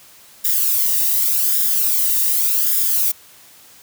violet noise with flanger, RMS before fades -17 dBFS, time 0.44-3.12 s, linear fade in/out 10 ms, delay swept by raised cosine 0.57 to 1.08 ms, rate 0.86 Hz, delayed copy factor +0.55, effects white hiss -46 dBFS RMS until 3.82 s + high-pass 60 Hz 12 dB/octave

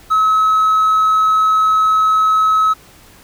triangle tone, 1286 Hz, E6, 43 cents flat, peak -7 dBFS, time 0.1-2.74 s, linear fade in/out 20 ms, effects tanh soft clip ceiling -5 dBFS + pink hiss -44 dBFS RMS until 3.23 s

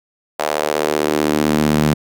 sawtooth tone with high-pass filter sweep, 75.7 Hz, D#2, 47 cents flat, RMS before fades -17 dBFS, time 0.39-1.94 s, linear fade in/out 10 ms, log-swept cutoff 650 to 170 Hz, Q 2, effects none

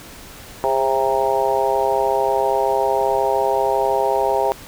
harmonic tone with a mistuned harmonic, 133 Hz, C3, 29 cents sharp, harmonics 3 / 4 / 5 / 6 / 7, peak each -22 / -22 / -22 / -22 / -22 dBFS, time 0.64-4.52 s, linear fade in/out 0 ms, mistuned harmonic 3, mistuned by +32 cents, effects pink hiss -39 dBFS RMS until 4.67 s

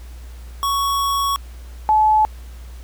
square / sine tone pair in turn, 1114 / 861 Hz, C#6 / A5, +8 / -38 cents, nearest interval major third, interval 446 cents, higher first, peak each -18 / -11 dBFS, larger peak second, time 0.63-1.36 / 1.89-2.25 s, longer first, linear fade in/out 0 ms, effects added 60 Hz sine -33 dBFS peak until 2.83 s + pink hiss -48 dBFS RMS until 2.83 s

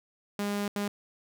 sawtooth tone bursts at uneven times, 203.8 Hz, G#3, 32 cents flat, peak -25 dBFS, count 2, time 0.39-0.68 / 0.76-0.88 s, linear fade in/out 2 ms, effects none

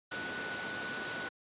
sine tone in noise, 1480 Hz, F#6, in tune, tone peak -39 dBFS, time 0.11-1.29 s, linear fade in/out 10 ms, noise pink, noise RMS -39 dBFS, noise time 0.11-1.29 s, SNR -3 dB, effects high-pass 200 Hz 12 dB/octave + resampled to 8000 Hz

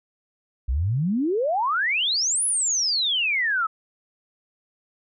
sine exponential two-way sweep, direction up then down, 57.2 to 10610 to 1265 Hz, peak -20 dBFS, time 0.68-3.67 s, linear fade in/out 10 ms, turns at 2.45 s, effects none

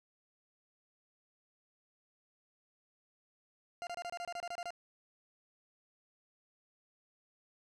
40% pulse tone bursts, 698.5 Hz, F5, in tune, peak -38 dBFS, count 12, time 3.82-4.705 s, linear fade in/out 0 ms, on 49 ms, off 27 ms, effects low-pass 7000 Hz 12 dB/octave

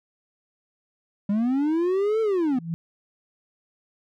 triangle linear two-way sweep, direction up then down, 196 to 452.6 to 239.7 Hz, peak -18 dBFS, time 1.29-2.59 s, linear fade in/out 5 ms, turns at 2.21 s
sine tone with exponential growth, 165.9 Hz, E3, 11 cents sharp, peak -22 dBFS, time 2.43-2.74 s, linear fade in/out 0 ms, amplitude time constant 67 ms
effects none

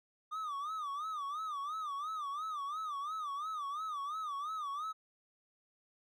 triangle tone with vibrato, 1201 Hz, D6, 38 cents sharp, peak -35 dBFS, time 0.31-4.93 s, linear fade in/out 20 ms, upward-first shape sine, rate 2.9 Hz, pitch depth 140 cents each way, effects none

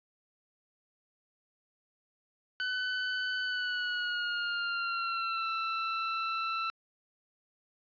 sawtooth tone with pitch glide, 1505 to 1333.1 Hz, F#6 to E6, +29 to +19 cents, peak -27 dBFS, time 2.6-6.7 s, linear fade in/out 0 ms, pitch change -210 cents, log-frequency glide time 3.41-5.49 s, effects resampled to 11025 Hz + 11-bit

